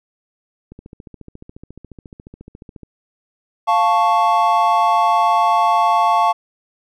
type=click train; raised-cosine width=3 ms; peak=-24 dBFS; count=31; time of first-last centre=0.72-2.833 s; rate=14.2 Hz
type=chord; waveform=triangle; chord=F augmented; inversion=none; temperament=equal; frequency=698.5 / 880 / 1108.7 Hz; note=F5 / A5 / C#6; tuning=0 / 0 / 0 cents; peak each=-15 / -14 / -15 dBFS; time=3.67-6.33 s; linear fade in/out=20 ms
effects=none